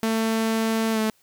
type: tone with pitch glide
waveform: sawtooth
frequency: 223.3 to 218.1 Hz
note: A3 to A3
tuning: +26 to -15 cents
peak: -17 dBFS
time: 0.03-1.1 s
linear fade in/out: 0 ms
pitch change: -41 cents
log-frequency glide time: 0.92-0.99 s
effects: white hiss -62 dBFS RMS until 1.22 s